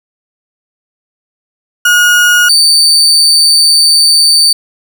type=tone pair in turn; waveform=35% pulse; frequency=1442 / 4578 Hz; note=F#6 / D8; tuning=-45 / -45 cents; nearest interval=octave + minor sixth; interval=2000 cents; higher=second; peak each=-3 dBFS; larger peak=neither; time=1.85-2.49 / 2.49-4.53 s; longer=second; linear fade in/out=5 ms; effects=none